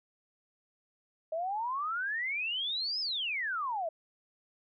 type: exponential two-way sweep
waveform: sine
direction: up then down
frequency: 622.3 to 5274 to 622.3 Hz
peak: -31 dBFS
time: 1.32-3.89 s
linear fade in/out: 5 ms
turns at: 3 s
effects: none